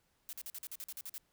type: noise bursts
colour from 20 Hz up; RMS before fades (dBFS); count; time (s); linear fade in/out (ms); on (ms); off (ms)
blue; -44; 11; 0.29-1.18; 0; 40; 45
effects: pink hiss -75 dBFS RMS until 1.32 s